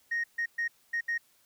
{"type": "tone bursts at uneven times", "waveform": "sine", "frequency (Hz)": 1864.7, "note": "A#6", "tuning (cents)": 0, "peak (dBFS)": -26, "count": 5, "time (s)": [[0.11, 0.24], [0.38, 0.46], [0.58, 0.68], [0.93, 1.01], [1.08, 1.18]], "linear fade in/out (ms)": 10, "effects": ["tanh soft clip ceiling -25 dBFS", "white hiss -66 dBFS RMS until 1.45 s"]}